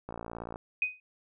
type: click train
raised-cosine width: 1 ms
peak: -25 dBFS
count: 28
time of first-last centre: 0.09-0.559 s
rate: 57.6 Hz
type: tone with exponential decay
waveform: sine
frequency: 2500 Hz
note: D#7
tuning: 8 cents sharp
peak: -22 dBFS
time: 0.82-1 s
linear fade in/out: 2 ms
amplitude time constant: 39 ms
effects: none